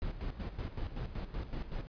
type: noise with tremolo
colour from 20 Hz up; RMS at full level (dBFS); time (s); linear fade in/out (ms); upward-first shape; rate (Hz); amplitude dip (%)
brown; -37; 0.02-1.87; 0; square; 5.3; 65
effects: resampled to 11025 Hz